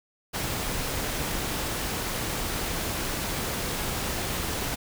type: noise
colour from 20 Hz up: pink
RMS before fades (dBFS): -30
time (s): 0.33-4.76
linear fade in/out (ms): 20
effects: none